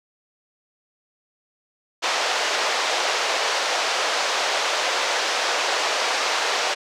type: band-pass noise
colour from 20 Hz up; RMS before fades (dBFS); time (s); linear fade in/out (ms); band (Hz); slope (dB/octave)
pink; -23; 2.02-6.75; 20; 510 to 6200; 24
effects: none